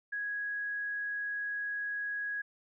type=tone; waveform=sine; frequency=1661.2 Hz; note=G#6; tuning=in tune; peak=-33 dBFS; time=0.12-2.42 s; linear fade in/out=10 ms; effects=none